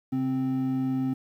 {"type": "tone pair together", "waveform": "triangle", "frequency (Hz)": [133.86, 261.6], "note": ["C3", "C4"], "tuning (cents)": [40, 0], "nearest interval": "octave", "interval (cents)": 1160, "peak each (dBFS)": [-30, -23], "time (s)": [0.12, 1.14], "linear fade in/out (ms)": 10, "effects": ["10-bit"]}